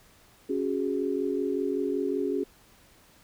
sine chord, C# suspended fourth, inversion none, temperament equal, 277.2 / 370 / 415.3 Hz, C#4 / F#4 / G#4, 0 / 0 / 0 cents, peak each -30 dBFS, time 0.49-2.44 s, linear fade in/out 10 ms, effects pink hiss -58 dBFS RMS until 3.23 s

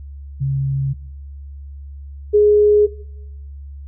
sine tone pair in turn, 136.4 / 417.3 Hz, C#3 / G#4, -28 / +8 cents, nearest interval octave + perfect fifth, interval 1936 cents, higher second, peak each -16 / -8 dBFS, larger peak second, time 0.4-0.94 / 2.33-2.87 s, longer neither, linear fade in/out 20 ms, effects noise-tail reverb RT60 0.8 s tail -19 dB re dry + added 70 Hz sine -31 dBFS peak until 3.87 s

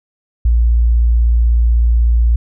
sine tone, 58.1 Hz, A#1, 5 cents flat, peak -8 dBFS, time 0.45-2.36 s, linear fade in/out 5 ms, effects none

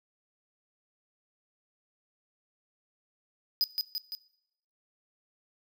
square tone with echo, 4978 Hz, D#8, in tune, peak -23 dBFS, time 3.61-3.64 s, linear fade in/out 0 ms, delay 170 ms, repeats 3, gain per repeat -4 dB, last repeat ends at 4.15 s, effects noise-tail reverb RT60 0.8 s tail -21 dB re dry

